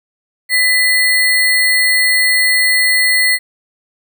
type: tone with sample-and-hold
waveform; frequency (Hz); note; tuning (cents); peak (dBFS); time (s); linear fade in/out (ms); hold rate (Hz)
sine; 1996; B6; +18; -9; 0.49-3.39; 50; 6300
effects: none